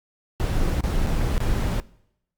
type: noise with dropouts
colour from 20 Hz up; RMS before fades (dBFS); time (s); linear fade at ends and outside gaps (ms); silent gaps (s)
brown; -22; 0.4-1.8; 0; 0.807-0.839 / 1.064-1.071 / 1.379-1.404
effects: noise-tail reverb RT60 0.8 s tail -22 dB re dry + Opus 48 kbps